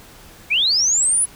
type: linear sweep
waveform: sine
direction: up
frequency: 2217 to 10280 Hz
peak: -14 dBFS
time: 0.5-1.26 s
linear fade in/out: 20 ms
effects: pink hiss -44 dBFS RMS until 1.35 s